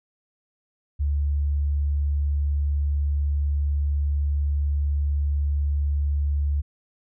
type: tone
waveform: sine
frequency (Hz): 72.1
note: D2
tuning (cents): -31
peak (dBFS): -20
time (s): 0.99-6.62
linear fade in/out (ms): 20
effects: none